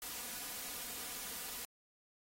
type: noise with comb filter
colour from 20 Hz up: white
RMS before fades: -44 dBFS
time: 0.02-1.65 s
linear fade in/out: 0 ms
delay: 4.1 ms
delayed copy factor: +0.55
effects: AAC 48 kbps